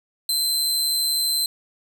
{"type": "tone", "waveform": "sawtooth", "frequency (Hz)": 4088, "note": "C8", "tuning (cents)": -41, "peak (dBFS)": -17, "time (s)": [0.29, 1.46], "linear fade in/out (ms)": 2, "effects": ["9-bit"]}